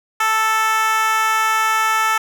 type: tone with high-pass filter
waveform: 10% pulse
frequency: 440 Hz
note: A4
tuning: in tune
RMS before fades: -17 dBFS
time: 0.2-2.18 s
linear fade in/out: 5 ms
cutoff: 1100 Hz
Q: 3.4
effects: none